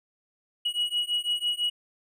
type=beating tone pair; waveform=triangle; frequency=2909 / 2915 Hz; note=F#7 / F#7; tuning=-30 / -26 cents; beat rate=6 Hz; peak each=-27 dBFS; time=0.65-1.7 s; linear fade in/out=10 ms; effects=none